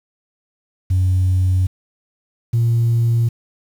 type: tone pair in turn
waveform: sine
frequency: 92.5 / 116.54 Hz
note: F#2 / A#2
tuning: 0 / 0 cents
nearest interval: major third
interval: 400 cents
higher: second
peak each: -11 dBFS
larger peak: neither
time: 0.9-1.67 / 2.53-3.29 s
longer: first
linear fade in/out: 10 ms
effects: tanh soft clip ceiling -10 dBFS + 7-bit